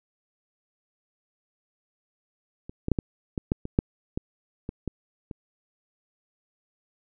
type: clicks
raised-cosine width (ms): 3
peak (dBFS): -25 / -14 / -8 / -12 / -15 / -9 / -20 / -6 / -15 / -19 / -16 / -23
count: 12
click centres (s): 2.695 / 2.884 / 2.917 / 2.988 / 3.378 / 3.519 / 3.654 / 3.789 / 4.175 / 4.691 / 4.877 / 5.312
effects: none